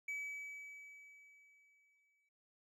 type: tone with exponential decay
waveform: triangle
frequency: 2287 Hz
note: D7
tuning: 47 cents flat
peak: -37 dBFS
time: 0.08-2.29 s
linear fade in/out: 5 ms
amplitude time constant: 480 ms
effects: none